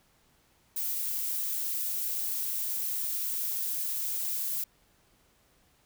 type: noise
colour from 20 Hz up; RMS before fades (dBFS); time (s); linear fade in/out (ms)
violet; -32; 0.76-4.64; 5
effects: pink hiss -66 dBFS RMS until 5.85 s